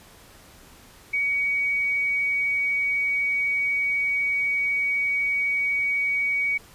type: tone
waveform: sine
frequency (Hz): 2254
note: C#7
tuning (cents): +28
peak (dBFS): -21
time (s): 1.13-6.58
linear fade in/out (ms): 10
effects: pink hiss -50 dBFS RMS until 6.74 s + resampled to 32000 Hz